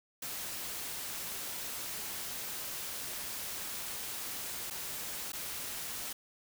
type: noise with dropouts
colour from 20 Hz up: white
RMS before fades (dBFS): -40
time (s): 0.22-6.13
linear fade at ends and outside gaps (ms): 5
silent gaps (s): 4.702-4.707 / 5.321-5.331
effects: none